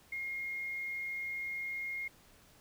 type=tone with quantisation; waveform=sine; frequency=2140 Hz; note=C7; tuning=38 cents sharp; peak=-36 dBFS; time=0.12-2.08 s; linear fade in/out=5 ms; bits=10; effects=pink hiss -62 dBFS RMS until 2.6 s